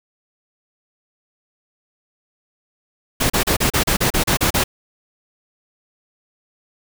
pink noise bursts, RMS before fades -17 dBFS, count 11, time 3.2-4.64 s, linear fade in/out 10 ms, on 100 ms, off 34 ms, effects none

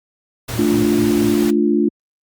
pink noise, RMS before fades -27 dBFS, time 0.48-1.51 s, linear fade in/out 10 ms
sine tone with tremolo, 113.4 Hz, A#2, 47 cents flat, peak -23 dBFS, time 0.5-1.38 s, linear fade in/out 5 ms, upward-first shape sine, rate 4.3 Hz, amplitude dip 90%
sine chord, D minor, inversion second, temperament equal, 220 / 293.7 / 349.2 Hz, A3 / D4 / F4, 0 / 0 / 0 cents, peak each -17 dBFS, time 0.58-1.89 s, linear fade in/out 10 ms
effects high-pass 60 Hz 12 dB/octave + Opus 48 kbps

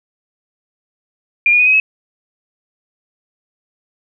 sine tone with pitch steps, 2400 / 2442 / 2485 / 2528 / 2572 Hz, D7 / D#7 / D#7 / D#7 / E7, +37 / -33 / -3 / +27 / -43 cents, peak -8 dBFS, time 1.46-1.8 s, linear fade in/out 2 ms, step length 68 ms, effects none

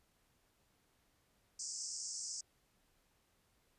pink band-pass noise, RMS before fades -44 dBFS, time 1.59-2.41 s, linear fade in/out 5 ms, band 5000 to 8300 Hz, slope 96 dB/octave, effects pink hiss -75 dBFS RMS until 3.78 s + resampled to 32000 Hz

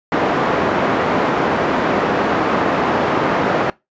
pink band-pass noise, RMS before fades -17 dBFS, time 0.12-3.7 s, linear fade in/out 2 ms, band 250 to 1400 Hz, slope 12 dB/octave, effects noise-tail reverb RT60 0.2 s tail -21 dB re dry + resampled to 16000 Hz

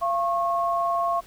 sine tone pair together, 687 / 1090.5 Hz, F5 / C#6, -29 / -29 cents, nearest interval minor sixth, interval 800 cents, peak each -24 dBFS, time 0.01-1.21 s, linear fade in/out 20 ms, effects pink hiss -51 dBFS RMS until 1.26 s

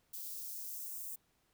violet noise with high-pass filter sweep, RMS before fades -44 dBFS, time 0.13-1.16 s, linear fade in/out 10 ms, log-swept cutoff 4000 to 7800 Hz, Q 1.3, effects pink hiss -75 dBFS RMS until 1.53 s

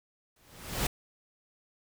pink noise with exponential growth, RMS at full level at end -27 dBFS, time 0.36-0.87 s, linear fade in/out 5 ms, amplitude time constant 110 ms, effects none

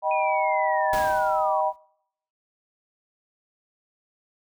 sine chord, Eb augmented, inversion none, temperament just, 622.3 / 777.8 / 972.3 Hz, Eb5 / G5 / B5, 0 / -14 / -27 cents, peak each -25 dBFS, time 0.02-1.73 s, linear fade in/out 50 ms
sine linear sweep, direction down, 2489 to 1080 Hz, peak -30 dBFS, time 0.11-1.61 s, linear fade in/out 2 ms
pink noise with exponential decay, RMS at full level -31 dBFS, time 0.93-1.76 s, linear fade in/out 1 ms, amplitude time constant 180 ms
effects noise-tail reverb RT60 0.7 s tail -24 dB re dry

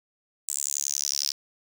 sawtooth tone with high-pass filter sweep, 71 Hz, C#2, 42 cents sharp, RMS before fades -29 dBFS, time 0.48-1.32 s, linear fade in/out 5 ms, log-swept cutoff 7900 to 5100 Hz, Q 6.7, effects none

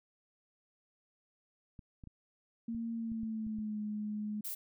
clicks, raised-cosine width 5 ms, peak -37 dBFS, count 8, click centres 1.792 / 2.038 / 2.073 / 2.748 / 3.118 / 3.233 / 3.467 / 3.587 s
sine tone with pitch glide, 229.9 to 210.8 Hz, A#3 to G#3, -24 to +26 cents, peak -35 dBFS, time 2.68-4.41 s, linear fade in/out 5 ms, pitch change -150 cents, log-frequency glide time 2.93-3.8 s
violet noise, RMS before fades -40 dBFS, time 4.44-4.55 s, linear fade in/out 10 ms
effects none

